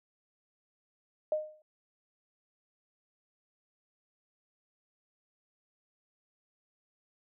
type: tone with exponential decay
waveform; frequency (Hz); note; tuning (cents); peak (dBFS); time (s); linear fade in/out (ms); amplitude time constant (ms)
sine; 615; D#5; -20; -24; 1.32-1.62; 2; 64
effects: none